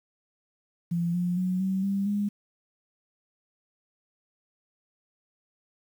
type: tone with pitch steps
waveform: sine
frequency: 171 / 177.23 / 183.7 / 190.4 / 197.34 / 204.5 Hz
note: F3 / F3 / F#3 / F#3 / G3 / G#3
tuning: -36 / +26 / -12 / +50 / +12 / -26 cents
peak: -24 dBFS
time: 0.91-2.29 s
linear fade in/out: 10 ms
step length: 230 ms
effects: 9-bit